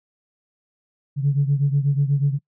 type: beating tone pair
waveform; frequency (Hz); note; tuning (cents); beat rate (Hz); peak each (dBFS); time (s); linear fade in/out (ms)
sine; 139.3 / 147.5; C#3 / D3; +9 / +8; 8.2; -17 / -21; 1.16-2.39; 50
effects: noise-tail reverb RT60 0.1 s tail -24 dB re dry + tanh soft clip ceiling -10 dBFS